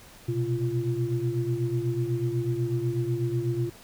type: tone cluster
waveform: sine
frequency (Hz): 120.7 / 128.8 / 345.5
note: B2 / C3 / F4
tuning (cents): -39 / -27 / -19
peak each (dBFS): -29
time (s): 0.28-3.7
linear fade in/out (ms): 10
effects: pink hiss -50 dBFS RMS until 3.83 s